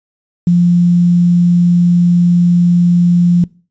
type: tone with quantisation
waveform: sine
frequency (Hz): 174.61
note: F3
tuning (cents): 0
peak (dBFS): -6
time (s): 0.47-3.44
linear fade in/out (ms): 2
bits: 6
effects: noise-tail reverb RT60 0.4 s tail -24 dB re dry + resampled to 16000 Hz